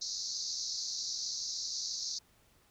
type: band-pass noise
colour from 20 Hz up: pink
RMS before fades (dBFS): -38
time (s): 0.01-2.19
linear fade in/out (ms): 10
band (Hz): 4100 to 6500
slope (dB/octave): 96
effects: pink hiss -67 dBFS RMS until 2.7 s